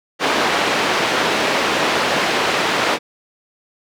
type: band-pass noise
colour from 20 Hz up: pink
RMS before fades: -18 dBFS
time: 0.19-2.99 s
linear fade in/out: 50 ms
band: 350 to 3700 Hz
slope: 12 dB/octave
effects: none